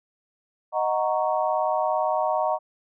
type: chord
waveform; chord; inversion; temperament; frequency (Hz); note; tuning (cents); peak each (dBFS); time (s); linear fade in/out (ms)
sine; D# minor seventh; none; equal; 622.3 / 740 / 932.3 / 1108.7; D#5 / F#5 / A#5 / C#6; 0 / 0 / 0 / 0; -25 / -26 / -27 / -30; 0.72-2.59; 50
effects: none